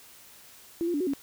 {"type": "tone with pitch steps", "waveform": "sine", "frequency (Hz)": [337, 348, 289.1, 368.3, 278.1], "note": ["E4", "F4", "D4", "F#4", "C#4"], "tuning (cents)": [38, -6, -27, -8, 6], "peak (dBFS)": -25, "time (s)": [0.81, 1.135], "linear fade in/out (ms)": 0, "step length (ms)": 65, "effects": ["white hiss -52 dBFS RMS until 1.22 s"]}